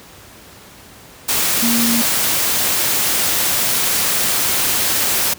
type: tone in noise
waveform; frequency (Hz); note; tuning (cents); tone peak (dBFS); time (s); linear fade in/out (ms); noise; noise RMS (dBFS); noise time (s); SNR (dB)
sine; 233.1; A#3; 0; -16; 1.62-2.02; 10; white; -17; 1.28-5.34; -2
effects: pink hiss -41 dBFS RMS until 5.38 s + high-pass 60 Hz 12 dB/octave